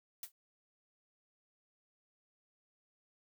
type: noise with exponential decay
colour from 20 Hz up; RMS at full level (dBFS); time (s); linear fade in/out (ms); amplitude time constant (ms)
blue; -39; 0.23-0.32; 2; 19
effects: none